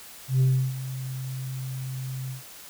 sine tone with ADSR envelope, 130.81 Hz, C3, in tune, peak -14 dBFS, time 0.28-2.43 s, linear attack 130 ms, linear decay 320 ms, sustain -16 dB, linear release 130 ms, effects tanh soft clip ceiling -16 dBFS + white hiss -45 dBFS RMS until 2.69 s

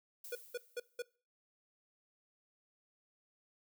violet noise with exponential decay, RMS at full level -48 dBFS, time 0.24-1.16 s, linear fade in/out 5 ms, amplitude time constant 200 ms
square tone bursts, 485.8 Hz, B4, 29 cents flat, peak -38 dBFS, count 4, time 0.32-1.022 s, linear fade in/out 5 ms, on 33 ms, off 190 ms
effects noise-tail reverb RT60 0.4 s tail -25 dB re dry

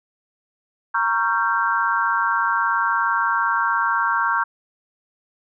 sine chord, G half-diminished seventh, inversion first, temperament equal with one note detuned, 932.3 / 1108.7 / 1371.3 / 1568 Hz, Bb5 / Db6 / F6 / G6, 0 / 0 / -32 / 0 cents, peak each -23 dBFS, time 0.94-4.44 s, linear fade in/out 10 ms, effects none

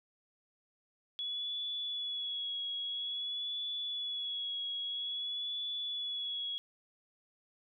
sine tone with vibrato, 3381 Hz, G#7, 30 cents sharp, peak -35 dBFS, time 1.19-6.58 s, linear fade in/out 0 ms, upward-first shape sine, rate 0.5 Hz, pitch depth 31 cents each way, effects none

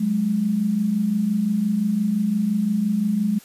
sine tone pair together, 185 / 210.8 Hz, F#3 / G#3, 0 / +26 cents, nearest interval major second, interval 226 cents, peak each -25 / -19 dBFS, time 0-3.39 s, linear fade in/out 10 ms, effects white hiss -48 dBFS RMS until 3.44 s + resampled to 32000 Hz

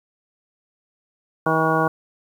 harmonic tone, 160 Hz, D#3, 49 cents sharp, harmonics 1 / 2 / 3 / 4 / 5 / 6 / 7 / 9, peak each -25 / -25 / -24 / -25 / -25 / -27 / -23 / -25 dBFS, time 1.46-1.88 s, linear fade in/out 5 ms, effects 8-bit

